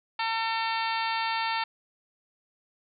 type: harmonic tone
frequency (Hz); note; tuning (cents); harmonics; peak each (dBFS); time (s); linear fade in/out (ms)
450; A4; +39; 2 / 3 / 4 / 5 / 6 / 7 / 8 / 9 / 10; -29 / -35 / -36 / -36 / -36 / -42 / -39 / -43 / -40; 0.19-1.64; 5
effects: none